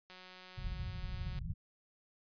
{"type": "click train", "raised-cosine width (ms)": 0.2, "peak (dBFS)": -36, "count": 238, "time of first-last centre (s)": [0.1, 1.388], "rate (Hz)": 184}
{"type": "low-pass noise", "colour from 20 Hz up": "pink", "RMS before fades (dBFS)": -40, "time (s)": [0.57, 1.54], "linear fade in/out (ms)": 20, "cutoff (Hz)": 170, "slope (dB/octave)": 48}
{"effects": ["resampled to 11025 Hz"]}